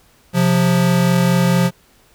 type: tone pair together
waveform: square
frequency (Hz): 132.75 / 177.2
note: C3 / F3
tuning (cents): +25 / +25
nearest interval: perfect fourth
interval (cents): 500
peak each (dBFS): -18 / -14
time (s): 0.33-1.71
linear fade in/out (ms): 50
effects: pink hiss -53 dBFS RMS until 2.14 s